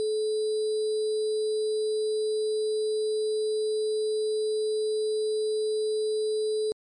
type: tone with sample-and-hold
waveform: sine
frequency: 430 Hz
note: A4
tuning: 40 cents flat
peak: -24 dBFS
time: 0-6.72 s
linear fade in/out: 0 ms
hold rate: 4410 Hz
effects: MP3 48 kbps